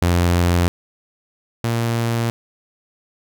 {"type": "tone pair in turn", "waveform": "sawtooth", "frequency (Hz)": [87.31, 116.35], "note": ["F2", "A#2"], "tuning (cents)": [0, -3], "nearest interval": "perfect fourth", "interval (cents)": 497, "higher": "second", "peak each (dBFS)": [-10, -14], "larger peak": "first", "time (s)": [[0.02, 0.68], [1.64, 2.3]], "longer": "neither", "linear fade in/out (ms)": 0, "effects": []}